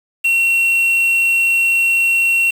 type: tone with quantisation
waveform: triangle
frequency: 2728 Hz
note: F7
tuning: 41 cents flat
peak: -10 dBFS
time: 0.24-2.51 s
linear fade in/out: 10 ms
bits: 5
effects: none